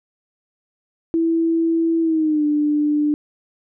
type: tone with pitch glide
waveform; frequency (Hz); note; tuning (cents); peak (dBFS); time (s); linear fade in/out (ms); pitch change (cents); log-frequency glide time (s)
sine; 329.6 to 297.1; E4 to D4; 0 to +20; -15; 1.14-3.14; 0; -180; 2.01-2.45
effects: none